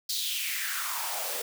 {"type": "noise with high-pass filter sweep", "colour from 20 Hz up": "white", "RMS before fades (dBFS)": -32, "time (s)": [0.09, 1.42], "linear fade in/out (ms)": 5, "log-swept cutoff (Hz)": [4500, 460], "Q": 4, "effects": []}